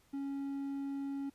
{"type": "tone", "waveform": "triangle", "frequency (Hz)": 277.2, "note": "C#4", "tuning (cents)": 0, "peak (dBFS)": -34, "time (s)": [0.13, 1.3], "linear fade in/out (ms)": 10, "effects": ["pink hiss -69 dBFS RMS until 1.34 s", "resampled to 32000 Hz"]}